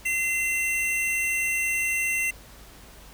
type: tone pair together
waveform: square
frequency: 2061 / 2718 Hz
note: C7 / F7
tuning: -27 / -48 cents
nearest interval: perfect fourth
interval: 479 cents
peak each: -27 dBFS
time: 0.05-2.31 s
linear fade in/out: 10 ms
effects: added 50 Hz sine -50 dBFS peak until 3.13 s + pink hiss -49 dBFS RMS until 3.13 s